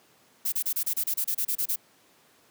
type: noise bursts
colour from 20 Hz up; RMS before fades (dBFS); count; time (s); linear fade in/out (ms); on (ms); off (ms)
violet; -27; 13; 0.45-1.76; 10; 74; 29
effects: pink hiss -60 dBFS RMS until 2.5 s + high-pass 200 Hz 12 dB/octave